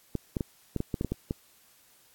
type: clicks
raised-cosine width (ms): 3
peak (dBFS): -16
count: 10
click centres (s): 0.153 / 0.368 / 0.408 / 0.763 / 0.804 / 0.942 / 1.011 / 1.047 / 1.12 / 1.309
effects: white hiss -61 dBFS RMS until 2.14 s + AAC 64 kbps